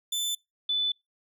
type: tone pair in turn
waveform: sawtooth / sine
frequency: 3520 / 3496 Hz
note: A7 / A7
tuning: 0 / -12 cents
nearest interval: unison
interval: 12 cents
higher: first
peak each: -24 dBFS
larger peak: neither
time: 0.12-0.35 / 0.69-0.92 s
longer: neither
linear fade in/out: 5 ms
effects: noise-tail reverb RT60 0.2 s tail -25 dB re dry